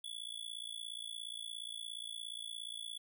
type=tone with amplitude modulation; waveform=square; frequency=3420 Hz; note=A7; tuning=50 cents flat; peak=-39 dBFS; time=0.04-2.98 s; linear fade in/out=5 ms; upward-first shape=sine; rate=57.1 Hz; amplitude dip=95%; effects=none